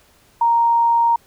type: tone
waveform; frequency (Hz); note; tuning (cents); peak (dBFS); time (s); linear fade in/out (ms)
sine; 932.3; A#5; 0; -12; 0.41-1.16; 5
effects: pink hiss -54 dBFS RMS until 1.26 s